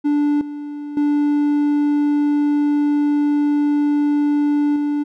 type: tone with level steps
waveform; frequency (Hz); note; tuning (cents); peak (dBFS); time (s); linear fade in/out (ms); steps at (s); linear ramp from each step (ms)
triangle; 292.4; D4; -7; -12 / -24 / -12 / -15; 0.04-5.04; 20; 0.41 / 0.97 / 4.76; 2
effects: none